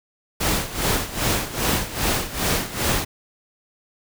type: noise with tremolo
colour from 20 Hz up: pink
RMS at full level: -20 dBFS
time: 0.4-3.05 s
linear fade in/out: 10 ms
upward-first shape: sine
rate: 2.5 Hz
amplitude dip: 80%
effects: none